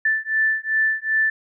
sine beating tone pair, 1760 / 1762.6 Hz, A6 / A6, 0 / +3 cents, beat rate 2.6 Hz, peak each -21 dBFS, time 0.05-1.3 s, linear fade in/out 5 ms, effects none

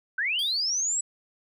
sine linear sweep, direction up, 1478 to 7902 Hz, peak -24 dBFS, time 0.18-1.01 s, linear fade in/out 5 ms
sawtooth tone with exponential decay, 4731 Hz, D8, 12 cents sharp, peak -32 dBFS, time 0.39-0.8 s, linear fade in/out 2 ms, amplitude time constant 89 ms
effects none

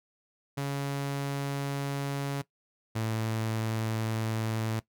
sawtooth tone pair in turn, 140 / 111.16 Hz, C#3 / A2, +18 / +18 cents, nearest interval major third, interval 400 cents, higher first, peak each -26 / -25 dBFS, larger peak second, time 0.57-2.42 / 2.95-4.8 s, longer neither, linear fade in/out 10 ms, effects noise-tail reverb RT60 0.1 s tail -18 dB re dry

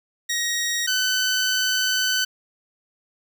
15% pulse tone pair in turn, 1884 / 1511.4 Hz, A#6 / F#6, +18 / +36 cents, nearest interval major third, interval 382 cents, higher first, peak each -16 / -13 dBFS, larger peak second, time 0.29-0.87 / 0.87-2.25 s, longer second, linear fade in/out 10 ms, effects none

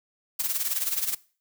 blue noise with tremolo, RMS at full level -25 dBFS, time 0.39-1.15 s, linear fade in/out 10 ms, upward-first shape sine, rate 19 Hz, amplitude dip 70%, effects noise-tail reverb RT60 0.4 s tail -21 dB re dry

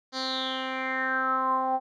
10% pulse tone with low-pass filter sweep, 261.6 Hz, C4, in tune, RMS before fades -28 dBFS, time 0.12-1.8 s, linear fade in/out 50 ms, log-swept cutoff 5000 to 770 Hz, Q 7.3, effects none

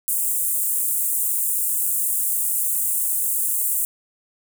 pink high-pass noise, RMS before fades -22 dBFS, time 0.08-3.85 s, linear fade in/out 0 ms, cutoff 8100 Hz, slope 48 dB/octave, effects none

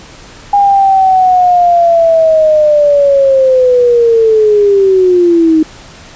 sine linear sweep, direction down, 812 to 311.1 Hz, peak -4 dBFS, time 0.53-5.63 s, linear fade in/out 5 ms, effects pink hiss -34 dBFS RMS until 6.15 s + resampled to 16000 Hz

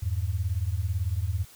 sine beating tone pair, 82.8 / 100.8 Hz, E2 / G2, +8 / +49 cents, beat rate 18 Hz, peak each -28 dBFS, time 0.02-1.45 s, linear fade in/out 10 ms, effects white hiss -52 dBFS RMS until 1.55 s

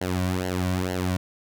sawtooth tone with flanger, 91.6 Hz, F#2, 17 cents flat, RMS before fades -26 dBFS, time 0.01-1.17 s, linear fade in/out 5 ms, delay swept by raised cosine 0.82 to 2.42 ms, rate 2.2 Hz, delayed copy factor -0.8, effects none

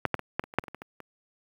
clicks, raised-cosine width 0.5 ms, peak -8 / -8 / -20 / -10 / -23 / -30 / -6 / -28 / -24 / -23 / -24 / -27 dBFS, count 12, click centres 0.053 / 0.143 / 0.193 / 0.395 / 0.439 / 0.539 / 0.586 / 0.639 / 0.682 / 0.746 / 0.819 / 1.003 s, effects high-pass 80 Hz 12 dB/octave + 8-bit

